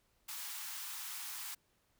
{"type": "high-pass noise", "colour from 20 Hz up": "white", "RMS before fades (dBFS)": -44, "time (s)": [0.28, 1.55], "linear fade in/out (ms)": 10, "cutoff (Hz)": 790, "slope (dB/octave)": 96, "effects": ["pink hiss -75 dBFS RMS until 1.99 s"]}